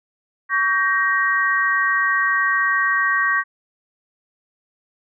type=chord; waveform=sine; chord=G diminished; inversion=second; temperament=just; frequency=1128.9 / 1568 / 1881.6 Hz; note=Db6 / G6 / Bb6; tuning=+31 / 0 / +16 cents; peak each=-21 / -21 / -19 dBFS; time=0.49-3.44 s; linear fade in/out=50 ms; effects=none